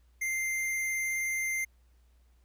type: tone with vibrato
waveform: square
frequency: 2093 Hz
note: C7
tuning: in tune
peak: -30 dBFS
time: 0.21-1.65 s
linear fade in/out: 10 ms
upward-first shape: triangle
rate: 19 Hz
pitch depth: 9 cents each way
effects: added 60 Hz sine -60 dBFS peak until 2.44 s + pink hiss -74 dBFS RMS until 2.44 s